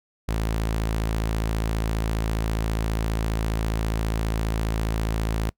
sawtooth tone, 54.8 Hz, A1, 6 cents flat, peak -19 dBFS, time 0.28-5.5 s, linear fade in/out 10 ms, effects noise-tail reverb RT60 0.1 s tail -24 dB re dry

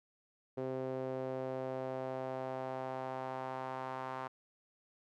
sawtooth tone with band-pass filter sweep, 130.7 Hz, C3, 1 cent flat, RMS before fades -40 dBFS, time 0.57-4.28 s, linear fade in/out 10 ms, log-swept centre 450 to 1000 Hz, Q 2.2, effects none

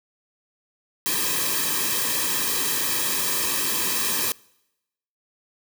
white noise with comb filter, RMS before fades -24 dBFS, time 1.06-4.32 s, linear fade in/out 0 ms, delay 1.4 ms, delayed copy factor -1, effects noise-tail reverb RT60 0.9 s tail -25 dB re dry

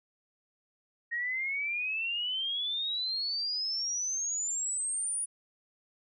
sine exponential sweep, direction up, 1864.7 to 9790 Hz, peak -30 dBFS, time 1.11-5.26 s, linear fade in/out 20 ms, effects none

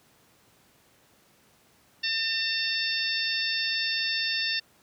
harmonic tone with a mistuned harmonic, 903 Hz, A5, 45 cents sharp, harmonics 2 / 3 / 4 / 5 / 6, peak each -32 / -32 / -32 / -32 / -32 dBFS, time 2.03-4.6 s, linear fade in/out 10 ms, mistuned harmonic 6, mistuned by -35 cents, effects pink hiss -61 dBFS RMS until 4.82 s + high-pass 100 Hz 12 dB/octave

